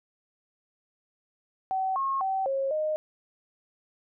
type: tone with pitch steps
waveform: sine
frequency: 761 / 1083 / 768 / 542 / 617 Hz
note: F#5 / C#6 / G5 / C#5 / D#5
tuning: +48 / -41 / -36 / -39 / -15 cents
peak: -25 dBFS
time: 1.71-2.96 s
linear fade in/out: 0 ms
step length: 250 ms
effects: none